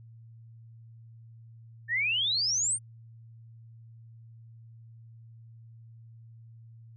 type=exponential sweep; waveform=sine; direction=up; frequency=1760 to 9180 Hz; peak=-25 dBFS; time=1.88-2.79 s; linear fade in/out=50 ms; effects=added 114 Hz sine -48 dBFS peak until 6.96 s